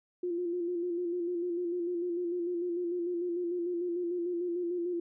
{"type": "tone with vibrato", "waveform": "sine", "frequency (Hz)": 349.2, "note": "F4", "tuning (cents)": 0, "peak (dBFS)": -30, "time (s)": [0.23, 5], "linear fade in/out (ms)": 5, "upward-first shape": "square", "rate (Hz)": 6.7, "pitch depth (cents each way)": 38, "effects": []}